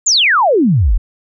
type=exponential sweep; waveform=sine; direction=down; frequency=7460 to 36.71 Hz; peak=-8 dBFS; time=0.06-0.98 s; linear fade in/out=10 ms; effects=none